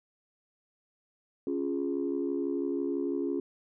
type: chord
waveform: sine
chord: Db major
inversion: none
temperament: equal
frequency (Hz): 277.2 / 349.2 / 415.3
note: Db4 / F4 / Ab4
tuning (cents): 0 / 0 / 0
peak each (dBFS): -31 / -32 / -34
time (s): 1.47-3.4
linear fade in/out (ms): 2
effects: tanh soft clip ceiling -21 dBFS